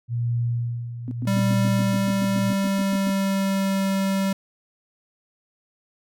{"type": "tone with tremolo", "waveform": "sine", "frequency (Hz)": 118.8, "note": "A#2", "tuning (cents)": 33, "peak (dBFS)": -20, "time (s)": [0.08, 2.54], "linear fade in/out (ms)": 50, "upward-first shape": "sine", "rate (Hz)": 0.83, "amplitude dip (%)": 70}
{"type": "tone bursts", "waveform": "sine", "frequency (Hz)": 251.2, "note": "B3", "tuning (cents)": 30, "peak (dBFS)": -27, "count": 15, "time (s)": [1.08, 3.1], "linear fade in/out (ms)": 0, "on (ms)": 32, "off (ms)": 110}
{"type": "tone with pitch glide", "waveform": "square", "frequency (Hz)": [196, 194.08], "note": ["G3", "G3"], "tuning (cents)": [0, -17], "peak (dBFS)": -21, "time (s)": [1.27, 4.33], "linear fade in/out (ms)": 5, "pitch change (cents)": -17, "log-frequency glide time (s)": [2.6, 3.87]}
{"effects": []}